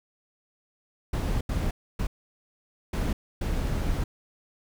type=noise bursts at uneven times; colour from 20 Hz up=brown; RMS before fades=-27 dBFS; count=5; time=1.13-1.41 / 1.49-1.71 / 1.99-2.07 / 2.93-3.13 / 3.41-4.04 s; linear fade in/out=5 ms; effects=none